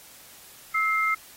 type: tone pair together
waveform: sine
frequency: 1299.4 / 2100 Hz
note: E6 / C7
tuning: -25 / +6 cents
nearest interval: minor sixth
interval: 831 cents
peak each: -24 dBFS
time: 0.74-1.15 s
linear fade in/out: 10 ms
effects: white hiss -49 dBFS RMS until 1.36 s + AAC 48 kbps